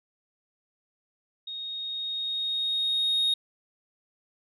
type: tone with level ramp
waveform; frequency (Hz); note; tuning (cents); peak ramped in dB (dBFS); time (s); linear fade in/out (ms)
sine; 3729; A#7; 0; -34 to -19; 1.47-3.34; 5
effects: tanh soft clip ceiling -20 dBFS